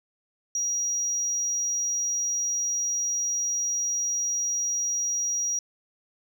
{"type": "tone", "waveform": "sine", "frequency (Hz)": 5740, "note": "F8", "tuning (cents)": 47, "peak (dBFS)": -23, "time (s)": [0.55, 5.59], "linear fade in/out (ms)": 2, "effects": ["tanh soft clip ceiling -21 dBFS"]}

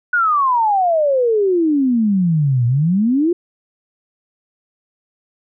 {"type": "exponential two-way sweep", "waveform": "sine", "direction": "down then up", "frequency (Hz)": [1480, 116.54, 360.7], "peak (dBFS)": -12, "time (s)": [0.13, 3.33], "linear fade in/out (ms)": 5, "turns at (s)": 2.66, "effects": []}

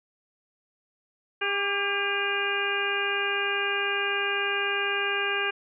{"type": "harmonic tone with a mistuned harmonic", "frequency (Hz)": 402.2, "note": "G4", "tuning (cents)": 44, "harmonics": [1, 2, 3, 4, 5, 6, 7], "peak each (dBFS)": [-32, -36, -34, -29, -39, -31, -32], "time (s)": [1.41, 5.51], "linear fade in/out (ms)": 10, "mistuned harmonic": 3, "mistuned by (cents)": -40, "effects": []}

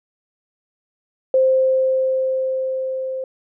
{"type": "tone with level ramp", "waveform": "sine", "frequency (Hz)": 523.3, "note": "C5", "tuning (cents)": 0, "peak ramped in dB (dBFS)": [-11, -23], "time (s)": [1.34, 3.24], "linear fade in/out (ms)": 2, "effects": []}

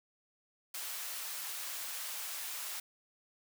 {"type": "high-pass noise", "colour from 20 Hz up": "white", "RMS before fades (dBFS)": -41, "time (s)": [0.74, 2.8], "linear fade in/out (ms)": 5, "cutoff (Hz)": 750, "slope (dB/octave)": 12, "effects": []}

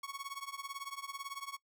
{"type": "tone with tremolo", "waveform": "sawtooth", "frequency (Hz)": 1108.7, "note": "C#6", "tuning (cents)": 0, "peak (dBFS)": -34, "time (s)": [0.03, 1.57], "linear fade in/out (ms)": 5, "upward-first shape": "triangle", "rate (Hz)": 18, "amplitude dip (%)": 95, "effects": ["noise-tail reverb RT60 0.1 s tail -21 dB re dry"]}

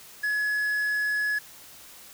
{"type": "tone with quantisation", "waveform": "triangle", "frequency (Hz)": 1694, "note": "G#6", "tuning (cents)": 34, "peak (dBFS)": -22, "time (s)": [0.23, 1.39], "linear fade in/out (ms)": 10, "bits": 8, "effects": ["white hiss -48 dBFS RMS until 2.13 s"]}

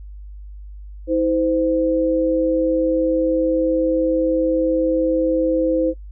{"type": "tone pair together", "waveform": "sine", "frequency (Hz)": [322, 515], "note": ["E4", "C5"], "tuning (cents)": [-41, -28], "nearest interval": "minor sixth", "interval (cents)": 813, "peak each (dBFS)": -18, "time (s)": [1.07, 5.94], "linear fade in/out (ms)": 50, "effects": ["noise-tail reverb RT60 0.1 s tail -18 dB re dry", "added 50 Hz sine -33 dBFS peak until 6.11 s"]}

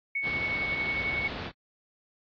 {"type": "tone with tremolo", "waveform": "sine", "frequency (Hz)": 2217, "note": "C#7", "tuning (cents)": 0, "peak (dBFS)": -26, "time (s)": [0.15, 1.28], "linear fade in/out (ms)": 5, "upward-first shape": "triangle", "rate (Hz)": 11, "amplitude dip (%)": 40}
{"type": "low-pass noise", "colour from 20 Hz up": "pink", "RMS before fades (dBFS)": -37, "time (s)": [0.22, 1.52], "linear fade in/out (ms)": 50, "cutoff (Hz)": 4500, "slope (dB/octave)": 48}
{"effects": ["high-pass 60 Hz 12 dB/octave", "AAC 32 kbps"]}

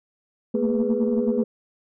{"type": "tone cluster", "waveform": "sine", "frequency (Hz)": [220.4, 228.4, 239, 413, 492.9], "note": ["A3", "A#3", "A#3", "G#4", "B4"], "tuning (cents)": [3, -35, 43, -10, -3], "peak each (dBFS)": -25, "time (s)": [0.54, 1.44], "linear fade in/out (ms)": 10, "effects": ["tanh soft clip ceiling -12 dBFS"]}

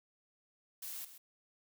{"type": "noise with echo", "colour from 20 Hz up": "blue", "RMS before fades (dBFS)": -44, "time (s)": [0.82, 1.05], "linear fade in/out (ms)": 5, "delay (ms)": 130, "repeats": 1, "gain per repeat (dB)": -11, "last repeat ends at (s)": 1.18, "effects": []}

